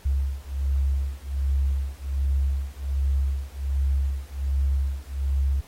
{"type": "beating tone pair", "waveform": "sine", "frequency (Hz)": [67.7, 69], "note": ["C#2", "C#2"], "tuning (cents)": [-40, -7], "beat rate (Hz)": 1.3, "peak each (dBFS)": -25, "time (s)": [0.05, 5.61], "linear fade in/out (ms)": 10, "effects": ["pink hiss -52 dBFS RMS until 5.67 s", "AAC 48 kbps"]}